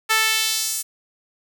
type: tone with high-pass filter sweep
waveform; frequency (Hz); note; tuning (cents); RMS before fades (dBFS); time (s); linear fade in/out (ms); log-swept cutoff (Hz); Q
sawtooth; 440; A4; 0; -21; 0.09-0.83; 20; 1400 to 8500; 1.2
effects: none